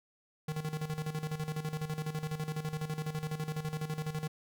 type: tone with tremolo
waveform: square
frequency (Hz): 154.9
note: D#3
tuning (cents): -7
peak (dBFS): -33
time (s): 0.48-4.28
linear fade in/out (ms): 5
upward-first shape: square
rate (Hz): 12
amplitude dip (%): 70
effects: none